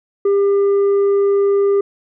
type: tone with tanh clipping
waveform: triangle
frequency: 399.6 Hz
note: G4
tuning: 33 cents sharp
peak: -12 dBFS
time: 0.25-1.81 s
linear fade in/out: 5 ms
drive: 8 dB
effects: none